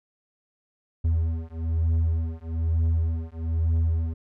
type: beating tone pair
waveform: triangle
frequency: 81.1 / 82.2 Hz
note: E2 / E2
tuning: -28 / -4 cents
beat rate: 1.1 Hz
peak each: -23 dBFS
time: 1.04-4.14 s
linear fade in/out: 10 ms
effects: none